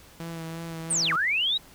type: tone with vibrato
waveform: sawtooth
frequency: 164.81 Hz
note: E3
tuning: in tune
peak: -30 dBFS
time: 0.2-1.16 s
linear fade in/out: 0 ms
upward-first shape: sine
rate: 2.9 Hz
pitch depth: 23 cents each way
type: linear two-way sweep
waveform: sine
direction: down then up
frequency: 9220 to 1128 to 3921 Hz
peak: -22 dBFS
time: 0.9-1.58 s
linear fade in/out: 10 ms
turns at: 1.13 s
effects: pink hiss -52 dBFS RMS until 1.74 s